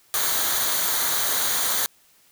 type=noise with comb filter; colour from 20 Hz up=white; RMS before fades=-23 dBFS; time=0.14-1.86 s; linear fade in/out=0 ms; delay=0.38 ms; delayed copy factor=-0.6; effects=white hiss -58 dBFS RMS until 2.31 s